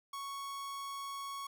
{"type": "tone", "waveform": "45% pulse", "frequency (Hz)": 1109, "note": "C#6", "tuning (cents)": 0, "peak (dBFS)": -40, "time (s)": [0.13, 1.47], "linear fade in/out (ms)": 5, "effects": []}